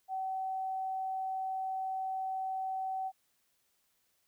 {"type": "tone", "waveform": "sine", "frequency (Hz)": 761, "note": "F#5", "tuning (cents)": 48, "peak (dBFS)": -33, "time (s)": [0.08, 3.12], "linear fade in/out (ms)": 50, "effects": ["white hiss -75 dBFS RMS until 4.27 s"]}